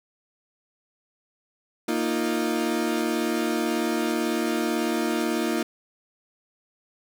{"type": "chord", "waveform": "35% pulse", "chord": "Bb suspended fourth", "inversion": "none", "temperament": "equal", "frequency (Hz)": [233.1, 311.1, 349.2], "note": ["Bb3", "Eb4", "F4"], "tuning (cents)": [0, 0, 0], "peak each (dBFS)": -26, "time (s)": [1.88, 5.63], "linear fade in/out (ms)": 5, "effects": []}